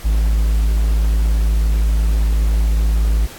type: tone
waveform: triangle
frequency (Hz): 53.9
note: A1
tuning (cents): -35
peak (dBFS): -10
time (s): 0.04-3.27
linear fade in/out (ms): 20
effects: pink hiss -36 dBFS RMS until 3.38 s + AAC 64 kbps